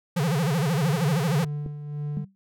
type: tone with vibrato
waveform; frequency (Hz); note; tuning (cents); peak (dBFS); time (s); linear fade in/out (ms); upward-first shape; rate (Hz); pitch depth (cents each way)
square; 155.56; D#3; 0; -22; 0.16-1.45; 10; sine; 13; 250
type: tone with tremolo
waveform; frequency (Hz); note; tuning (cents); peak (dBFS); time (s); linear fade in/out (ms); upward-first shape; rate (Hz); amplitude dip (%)
triangle; 147.3; D3; +6; -25; 0.83-2.25; 10; sine; 1.8; 55
type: click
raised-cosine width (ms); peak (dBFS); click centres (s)
3; -22; 1.662
type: tone with exponential decay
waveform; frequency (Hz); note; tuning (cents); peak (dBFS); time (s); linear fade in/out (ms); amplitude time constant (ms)
sine; 193.6; G3; -21; -25; 2.17-2.35; 0; 38
effects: none